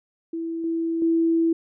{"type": "tone with level steps", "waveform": "sine", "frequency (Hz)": 330, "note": "E4", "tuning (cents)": 2, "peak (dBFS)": [-26, -22, -17], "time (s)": [0.33, 1.53], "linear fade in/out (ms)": 5, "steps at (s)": [0.64, 1.02], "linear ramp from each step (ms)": 2, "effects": []}